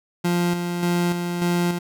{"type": "tone with tremolo", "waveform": "30% pulse", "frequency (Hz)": 174.61, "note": "F3", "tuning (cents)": 0, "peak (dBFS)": -16, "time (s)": [0.24, 1.79], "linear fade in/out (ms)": 10, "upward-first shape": "square", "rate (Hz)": 1.7, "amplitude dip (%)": 45, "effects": []}